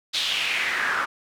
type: noise with band-pass filter sweep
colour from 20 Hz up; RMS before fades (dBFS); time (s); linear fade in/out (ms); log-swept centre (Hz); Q
pink; -25; 0.13-1.06; 20; 3900 to 1300; 3.7
effects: none